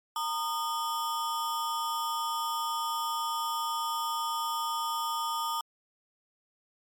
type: ring-modulated tone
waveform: square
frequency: 1073 Hz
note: C6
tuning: 43 cents sharp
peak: -27 dBFS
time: 0.16-5.61 s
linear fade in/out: 2 ms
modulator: 153 Hz
effects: MP3 96 kbps